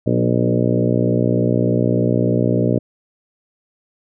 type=harmonic tone with a mistuned harmonic; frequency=60 Hz; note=B1; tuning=49 cents flat; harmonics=2 / 3 / 4 / 5 / 6 / 7 / 8 / 9 / 10; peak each=-19 / -21 / -22 / -23 / -24 / -24 / -25 / -26 / -26 dBFS; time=0.06-2.79 s; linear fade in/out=10 ms; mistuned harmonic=4; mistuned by=+24 cents; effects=none